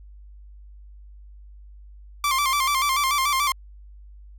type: tone with vibrato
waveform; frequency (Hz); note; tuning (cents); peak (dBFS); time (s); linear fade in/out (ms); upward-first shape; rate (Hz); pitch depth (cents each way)
sawtooth; 1108.7; C#6; 0; -16; 2.24-3.52; 2; square; 6.9; 81
effects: added 50 Hz sine -42 dBFS peak until 4.38 s